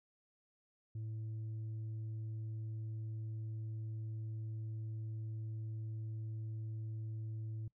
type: tone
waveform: sine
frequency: 110 Hz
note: A2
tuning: in tune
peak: -37 dBFS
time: 0.95-7.68 s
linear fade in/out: 5 ms
effects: noise-tail reverb RT60 0.1 s tail -26 dB re dry + tanh soft clip ceiling -39 dBFS